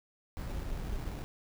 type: noise with sample-and-hold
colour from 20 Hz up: brown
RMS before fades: -37 dBFS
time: 0.37-1.24 s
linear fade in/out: 0 ms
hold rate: 3150 Hz
effects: none